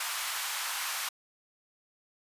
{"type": "high-pass noise", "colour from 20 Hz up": "pink", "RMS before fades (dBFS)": -34, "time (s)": [0, 1.09], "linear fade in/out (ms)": 5, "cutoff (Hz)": 950, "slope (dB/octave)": 24, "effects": ["resampled to 32000 Hz"]}